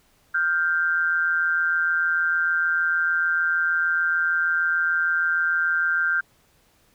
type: tone pair together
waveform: sine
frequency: 1401.4 / 1568 Hz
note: F6 / G6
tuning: +6 / 0 cents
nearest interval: major second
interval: 194 cents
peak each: -22 dBFS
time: 0.34-6.21 s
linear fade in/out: 10 ms
effects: pink hiss -61 dBFS RMS until 6.94 s